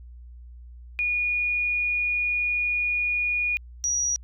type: tone pair in turn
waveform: sine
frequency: 2447 / 5783 Hz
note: D#7 / F#8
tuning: -29 / -41 cents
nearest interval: octave + minor third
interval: 1488 cents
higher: second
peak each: -22 dBFS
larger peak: neither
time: 0.99-3.57 / 3.84-4.16 s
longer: first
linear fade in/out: 0 ms
effects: added 60 Hz sine -41 dBFS peak until 4.23 s